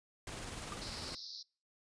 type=noise with tremolo; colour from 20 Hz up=pink; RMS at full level=-44 dBFS; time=0.27-1.15 s; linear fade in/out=2 ms; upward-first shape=square; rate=20 Hz; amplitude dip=25%
type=tone with exponential decay; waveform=sine; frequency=1198 Hz; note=D6; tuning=34 cents sharp; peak=-39 dBFS; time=0.72-0.79 s; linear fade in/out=2 ms; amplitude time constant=15 ms
type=band-pass noise; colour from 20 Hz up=white; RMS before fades=-48 dBFS; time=0.81-1.43 s; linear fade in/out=10 ms; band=3900 to 5400 Hz; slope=96 dB/octave
effects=noise-tail reverb RT60 0.4 s tail -26 dB re dry + resampled to 22050 Hz